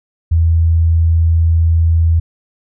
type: tone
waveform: sine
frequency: 82.41 Hz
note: E2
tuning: in tune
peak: -8 dBFS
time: 0.31-2.2 s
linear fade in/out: 10 ms
effects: none

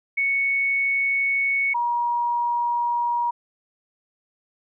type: tone pair in turn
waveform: sine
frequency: 2217 / 953.4 Hz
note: C#7 / A#5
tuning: 0 / +39 cents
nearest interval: octave + minor third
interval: 1461 cents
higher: first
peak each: -19 / -20 dBFS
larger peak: first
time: 0.17-1.74 / 1.74-3.31 s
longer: neither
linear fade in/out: 10 ms
effects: none

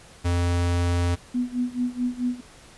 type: tone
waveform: square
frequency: 87.31 Hz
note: F2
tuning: in tune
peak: -21 dBFS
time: 0.24-1.16 s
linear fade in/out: 20 ms
type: tone with tremolo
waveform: sine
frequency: 246.9 Hz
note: B3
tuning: in tune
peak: -20 dBFS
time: 1.34-2.41 s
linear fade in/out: 10 ms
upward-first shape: sine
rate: 4.6 Hz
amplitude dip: 90%
effects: pink hiss -49 dBFS RMS until 2.77 s + resampled to 24000 Hz

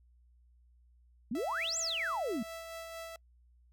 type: exponential two-way sweep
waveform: sine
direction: up then down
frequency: 204.5 to 7850 to 204.5 Hz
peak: -32 dBFS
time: 1.31-2.43 s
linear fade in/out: 5 ms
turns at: 1.78 s
type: tone with tremolo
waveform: sawtooth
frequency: 659.3 Hz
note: E5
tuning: in tune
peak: -37 dBFS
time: 1.35-3.16 s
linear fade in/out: 2 ms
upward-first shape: sine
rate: 4.4 Hz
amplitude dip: 30%
effects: noise-tail reverb RT60 0.1 s tail -26 dB re dry + added 60 Hz sine -61 dBFS peak until 3.72 s

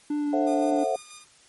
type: tone with vibrato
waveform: triangle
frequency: 293.7 Hz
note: D4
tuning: in tune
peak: -22 dBFS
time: 0.1-0.84 s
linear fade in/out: 5 ms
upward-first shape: sine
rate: 3.9 Hz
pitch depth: 12 cents each way
type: chord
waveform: sine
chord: F# half-diminished seventh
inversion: first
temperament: just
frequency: 444 / 532.8 / 666 / 740 Hz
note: A4 / C5 / E5 / F#5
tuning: +16 / +31 / +18 / 0 cents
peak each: -31 / -28 / -27 / -28 dBFS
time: 0.33-0.96 s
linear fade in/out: 2 ms
type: tone with tremolo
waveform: 5% pulse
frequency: 1216 Hz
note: D#6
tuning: 40 cents flat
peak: -30 dBFS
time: 0.46-1.25 s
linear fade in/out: 20 ms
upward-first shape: square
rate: 6.2 Hz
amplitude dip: 40%
effects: white hiss -56 dBFS RMS until 1.48 s + MP3 48 kbps

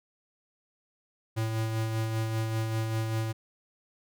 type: tone with tremolo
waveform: square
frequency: 111.4 Hz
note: A2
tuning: 22 cents sharp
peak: -27 dBFS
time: 1.36-3.33 s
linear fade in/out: 20 ms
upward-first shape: sine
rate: 5.1 Hz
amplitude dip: 35%
effects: none

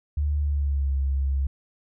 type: tone with pitch glide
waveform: sine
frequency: 73.42 to 68.11 Hz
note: D2 to C#2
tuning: 0 to -30 cents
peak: -21 dBFS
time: 0.17-1.47 s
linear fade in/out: 5 ms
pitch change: -130 cents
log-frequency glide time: 0.39-0.94 s
effects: none

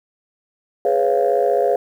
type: chord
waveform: sine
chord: C# dominant seventh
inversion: second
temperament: just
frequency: 415.8 / 498.9 / 554.4 / 693 Hz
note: G#4 / B4 / C#5 / E#5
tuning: +2 / +17 / 0 / -14 cents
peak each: -19 dBFS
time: 0.85-1.76 s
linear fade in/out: 2 ms
effects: tanh soft clip ceiling -6 dBFS + 8-bit

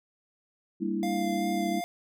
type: chord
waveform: sine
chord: E half-diminished seventh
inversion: first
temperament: equal with one note detuned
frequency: 199.42 / 233.1 / 293.7 / 329.6 Hz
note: G3 / Bb3 / D4 / E4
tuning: +30 / 0 / 0 / 0 cents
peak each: -31 / -35 / -36 / -31 dBFS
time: 0.8-1.81 s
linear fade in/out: 20 ms
type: tone with vibrato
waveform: square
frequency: 698 Hz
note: F5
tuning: 1 cent flat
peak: -32 dBFS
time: 1.03-1.84 s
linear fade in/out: 0 ms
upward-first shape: sine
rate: 2.7 Hz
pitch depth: 13 cents each way
effects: none

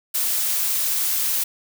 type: noise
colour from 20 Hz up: blue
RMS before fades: -22 dBFS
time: 0.14-1.44 s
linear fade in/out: 10 ms
effects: none

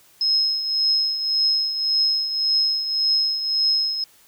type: tone with tremolo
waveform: sine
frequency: 5150 Hz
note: E8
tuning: 41 cents flat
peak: -15 dBFS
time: 0.21-4.04 s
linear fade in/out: 2 ms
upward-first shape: triangle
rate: 1.8 Hz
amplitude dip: 65%
effects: white hiss -54 dBFS RMS until 4.27 s

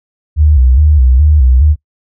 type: tone with vibrato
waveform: sine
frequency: 69.3 Hz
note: C#2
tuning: in tune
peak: -4 dBFS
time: 0.36-1.76 s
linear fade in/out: 50 ms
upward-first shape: square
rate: 2.4 Hz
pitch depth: 150 cents each way
effects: noise-tail reverb RT60 0.1 s tail -21 dB re dry

